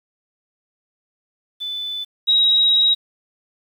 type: tone pair in turn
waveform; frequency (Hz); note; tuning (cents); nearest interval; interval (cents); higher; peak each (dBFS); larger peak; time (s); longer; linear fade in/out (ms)
sine; 3502 / 3821; A7 / A#7; -9 / +42; major second; 151; second; -24 / -12; second; 1.6-2.05 / 2.27-2.95; second; 20
effects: 8-bit